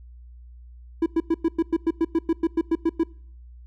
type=tone bursts; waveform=triangle; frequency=329.6 Hz; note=E4; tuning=in tune; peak=-15 dBFS; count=15; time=1.02-3.035 s; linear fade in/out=5 ms; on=41 ms; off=100 ms; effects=noise-tail reverb RT60 0.6 s tail -25 dB re dry + added 60 Hz sine -42 dBFS peak until 3.66 s